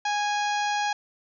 harmonic tone, 827 Hz, G#5, 8 cents flat, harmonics 1 / 2 / 3 / 4 / 5 / 6 / 7 / 8, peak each -25 / -31 / -35 / -37 / -39 / -41 / -42 / -43 dBFS, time 0.05-0.93 s, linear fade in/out 5 ms, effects none

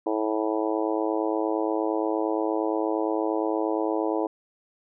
harmonic tone, 108.6 Hz, A2, 22 cents flat, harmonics 3 / 4 / 5 / 6 / 7 / 8 / 9, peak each -27 / -29 / -31 / -33 / -34 / -35 / -36 dBFS, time 0.06-4.27 s, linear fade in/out 5 ms, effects none

